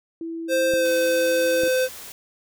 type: tone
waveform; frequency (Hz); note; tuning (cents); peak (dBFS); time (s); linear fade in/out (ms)
sine; 330; E4; +2; -28; 0.21-1.68; 2
type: tone with pitch glide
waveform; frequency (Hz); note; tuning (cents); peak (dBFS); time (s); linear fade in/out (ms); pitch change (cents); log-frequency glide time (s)
square; 523.3 to 513.4; C5 to C5; 0 to -33; -19; 0.48-1.89; 50; -33; 0.73-0.87
type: clicks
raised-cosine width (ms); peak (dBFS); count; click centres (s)
2; -20; 2; 0.737 / 1.635
type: noise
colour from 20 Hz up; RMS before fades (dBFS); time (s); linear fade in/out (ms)
white; -39; 0.85-2.12; 0
effects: none